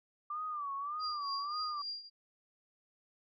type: tone with vibrato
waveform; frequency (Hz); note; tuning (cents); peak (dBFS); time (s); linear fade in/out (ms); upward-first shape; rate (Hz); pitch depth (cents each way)
sine; 1174.7; D6; 0; -36; 0.3-1.82; 5; sine; 1.7; 110
type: tone with tremolo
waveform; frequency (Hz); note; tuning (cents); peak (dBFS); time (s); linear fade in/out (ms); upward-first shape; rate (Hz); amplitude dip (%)
sine; 4783; D8; +31; -36; 0.99-2.1; 50; triangle; 3.6; 85
effects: none